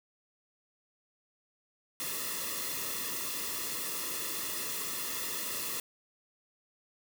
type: noise with comb filter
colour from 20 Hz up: white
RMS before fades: -36 dBFS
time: 2-5.8 s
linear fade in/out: 2 ms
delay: 1.3 ms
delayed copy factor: -0.8
effects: none